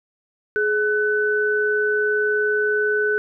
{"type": "tone pair together", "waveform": "sine", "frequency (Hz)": [421.4, 1500], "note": ["G#4", "F#6"], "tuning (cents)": [25, 23], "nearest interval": "octave + minor seventh", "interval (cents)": 2198, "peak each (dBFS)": [-20, -20], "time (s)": [0.56, 3.18], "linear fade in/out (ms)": 0, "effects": []}